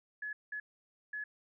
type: tone bursts at uneven times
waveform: sine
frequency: 1700 Hz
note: G#6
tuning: 40 cents sharp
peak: -37 dBFS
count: 3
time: 0.22-0.33 / 0.52-0.6 / 1.13-1.24 s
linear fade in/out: 5 ms
effects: none